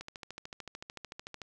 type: click train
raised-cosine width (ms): 0.2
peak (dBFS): -25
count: 20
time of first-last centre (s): 0.01-1.417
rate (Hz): 13.5
effects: none